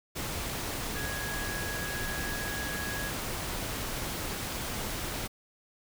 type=tone in noise; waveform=sine; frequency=1661.2 Hz; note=G#6; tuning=in tune; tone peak=-37 dBFS; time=0.95-3.11 s; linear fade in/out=20 ms; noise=pink; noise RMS=-35 dBFS; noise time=0.15-5.28 s; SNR=-5 dB; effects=none